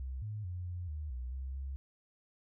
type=tone with pitch steps; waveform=sine; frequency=65.1 / 106.1 / 89.4 / 88.6 / 75.5 / 62.1 / 66 / 67.5 Hz; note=C2 / G#2 / F2 / F2 / D2 / B1 / C2 / C#2; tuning=-8 / +38 / +41 / +25 / +48 / +10 / +16 / -45 cents; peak=-37 dBFS; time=0-1.76 s; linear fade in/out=0 ms; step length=220 ms; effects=none